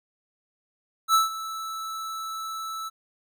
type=tone with ADSR envelope; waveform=square; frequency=1314 Hz; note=E6; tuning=6 cents flat; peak=-16 dBFS; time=1.08-2.9 s; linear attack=61 ms; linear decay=150 ms; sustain=-16 dB; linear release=25 ms; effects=none